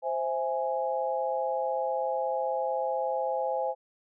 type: chord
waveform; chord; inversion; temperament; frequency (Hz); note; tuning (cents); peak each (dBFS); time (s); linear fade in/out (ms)
sine; C augmented; none; equal; 523.3 / 659.3 / 830.6; C5 / E5 / G#5; 0 / 0 / 0; -30 / -33 / -31; 0.02-3.75; 50
effects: none